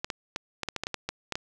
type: clicks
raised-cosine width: 0.2 ms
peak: -13 dBFS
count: 12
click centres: 0.045 / 0.102 / 0.361 / 0.633 / 0.687 / 0.763 / 0.836 / 0.869 / 0.943 / 1.09 / 1.323 / 1.355 s
effects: none